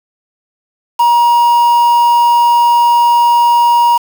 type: tone with quantisation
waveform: triangle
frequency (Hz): 950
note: A#5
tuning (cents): +33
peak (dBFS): -4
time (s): 0.99-3.98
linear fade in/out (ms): 10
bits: 4
effects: none